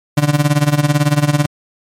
35% pulse tone with tremolo, 146.83 Hz, D3, in tune, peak -6 dBFS, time 0.17-1.46 s, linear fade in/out 5 ms, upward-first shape sine, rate 18 Hz, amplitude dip 85%, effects MP3 64 kbps

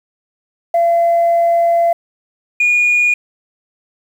sine tone pair in turn, 681 / 2441 Hz, F5 / D#7, -44 / -34 cents, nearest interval octave + minor seventh, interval 2210 cents, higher second, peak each -8 dBFS, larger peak neither, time 0.74-1.93 / 2.6-3.14 s, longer first, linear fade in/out 5 ms, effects tanh soft clip ceiling -7 dBFS + 7-bit

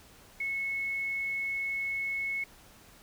sine tone with quantisation, 2194 Hz, C#7, 18 cents flat, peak -30 dBFS, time 0.4-2.44 s, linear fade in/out 5 ms, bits 10, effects pink hiss -56 dBFS RMS until 3.02 s

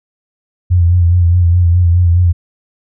sine tone with vibrato, 87.31 Hz, F2, in tune, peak -6 dBFS, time 0.7-2.33 s, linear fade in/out 20 ms, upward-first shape sine, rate 4.8 Hz, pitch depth 51 cents each way, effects none

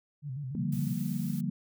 sine tone with vibrato, 136.9 Hz, C#3, 21 cents flat, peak -34 dBFS, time 0.22-0.97 s, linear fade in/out 50 ms, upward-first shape square, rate 6.9 Hz, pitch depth 110 cents each way
sine chord, G minor seventh, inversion second, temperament equal, 146.83 / 174.61 / 196 / 233.1 Hz, D3 / F3 / G3 / Bb3, 0 / 0 / 0 / 0 cents, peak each -35 dBFS, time 0.55-1.5 s, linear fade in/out 2 ms
blue noise, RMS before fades -48 dBFS, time 0.72-1.41 s, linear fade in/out 5 ms
effects none

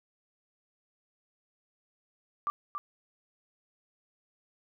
sine tone with echo, 1174.7 Hz, D6, in tune, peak -27 dBFS, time 2.47-2.5 s, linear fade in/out 0 ms, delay 280 ms, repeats 1, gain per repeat -6 dB, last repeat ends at 2.78 s, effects none

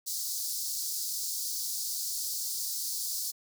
pink high-pass noise, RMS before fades -34 dBFS, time 0.06-3.32 s, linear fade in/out 20 ms, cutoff 4400 Hz, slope 48 dB/octave, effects none

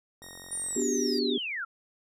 10% pulse tone with pitch glide, 1864.7 to 1882 Hz, A#6 to A#6, 0 to +16 cents, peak -36 dBFS, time 0.22-1.19 s, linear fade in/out 5 ms, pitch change +16 cents, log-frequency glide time 0.51-0.67 s
click train, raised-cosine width 1 ms, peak -35 dBFS, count 28, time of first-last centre 0.22-0.819 s, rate 45.1 Hz
sine linear sweep, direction down, 9397 to 1293 Hz, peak -31 dBFS, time 0.51-1.65 s, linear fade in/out 10 ms
sine chord, G major seventh, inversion first, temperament equal with one note detuned, 246.9 / 293.7 / 370 / 400.2 Hz, B3 / D4 / F#4 / G4, 0 / 0 / 0 / +36 cents, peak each -30 / -33 / -33 / -30 dBFS, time 0.76-1.38 s, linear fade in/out 5 ms
effects none

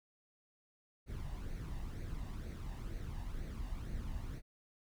brown noise with flanger, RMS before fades -42 dBFS, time 1.06-4.42 s, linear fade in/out 50 ms, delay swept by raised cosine 0.47 to 1.1 ms, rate 2.1 Hz, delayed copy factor +0.55, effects none

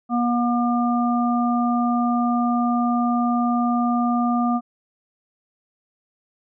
harmonic tone, 240 Hz, B3, 49 cents flat, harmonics 1 / 3 / 5, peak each -19 / -24 / -26 dBFS, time 0.09-4.61 s, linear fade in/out 50 ms, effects none

